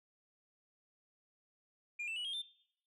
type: tone with pitch steps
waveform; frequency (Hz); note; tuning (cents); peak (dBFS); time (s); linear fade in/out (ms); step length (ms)
sine; 2412 / 2661 / 2935 / 3238 / 3572; D7 / E7 / F#7 / G#7 / A7; +46 / +16 / -15 / -45 / +25; -35; 1.99-2.42; 10; 86
effects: noise-tail reverb RT60 0.7 s tail -20 dB re dry + tanh soft clip ceiling -37 dBFS